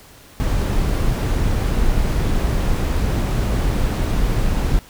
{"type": "noise", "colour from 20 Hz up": "brown", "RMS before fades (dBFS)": -18, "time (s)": [0.4, 4.79], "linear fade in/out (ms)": 0, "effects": ["pink hiss -45 dBFS RMS until 4.89 s"]}